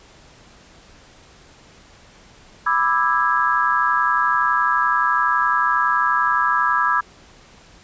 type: chord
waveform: sine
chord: E dominant seventh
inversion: second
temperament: just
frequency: 988.9 / 1186.7 / 1318.5 / 1648.1 Hz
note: B5 / D6 / E6 / G#6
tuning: +2 / +18 / 0 / -14 cents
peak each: -21 dBFS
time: 2.66-7.01 s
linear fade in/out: 10 ms
effects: pink hiss -48 dBFS RMS until 7.83 s + resampled to 16000 Hz